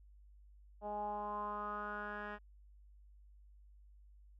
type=tone with low-pass filter sweep; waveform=10% pulse; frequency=207.7 Hz; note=G#3; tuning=in tune; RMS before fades=-42 dBFS; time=0.81-2.39 s; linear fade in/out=50 ms; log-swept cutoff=730 to 1900 Hz; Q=6; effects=added 50 Hz sine -58 dBFS peak until 4.39 s